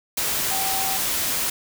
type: tone in noise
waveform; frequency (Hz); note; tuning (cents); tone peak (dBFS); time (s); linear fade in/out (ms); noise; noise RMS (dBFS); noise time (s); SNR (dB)
sine; 771; G5; -29; -28; 0.51-0.97; 5; white; -24; 0.17-1.5; -7
effects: none